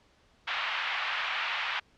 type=band-pass noise; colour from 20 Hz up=white; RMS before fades=-32 dBFS; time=0.47-1.8 s; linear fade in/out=10 ms; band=830 to 3100 Hz; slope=24 dB/octave; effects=pink hiss -64 dBFS RMS until 1.97 s + low-pass 5000 Hz 12 dB/octave